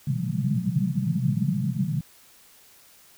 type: band-pass noise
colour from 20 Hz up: pink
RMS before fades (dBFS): -25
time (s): 0.07-2.01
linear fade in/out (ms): 5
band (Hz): 120 to 210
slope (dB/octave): 96
effects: white hiss -54 dBFS RMS until 3.17 s